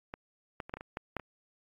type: clicks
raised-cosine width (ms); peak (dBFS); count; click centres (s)
0.5; -24 / -22 / -29 / -19 / -28 / -27 / -21 / -18 / -27; 9; 0.139 / 0.602 / 0.695 / 0.739 / 0.77 / 0.809 / 0.971 / 1.167 / 1.197
effects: AAC 64 kbps